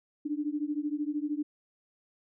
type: beating tone pair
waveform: sine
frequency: 291 / 304 Hz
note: D4 / D#4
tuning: -16 / -40 cents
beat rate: 13 Hz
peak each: -32 / -33 dBFS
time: 0.25-1.43 s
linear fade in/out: 10 ms
effects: none